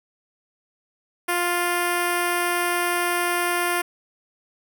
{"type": "tone with notch filter", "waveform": "5% pulse", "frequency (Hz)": 350.6, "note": "F4", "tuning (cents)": 7, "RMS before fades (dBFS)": -23, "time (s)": [1.28, 3.82], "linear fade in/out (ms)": 10, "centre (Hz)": 4000, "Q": 0.81, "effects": []}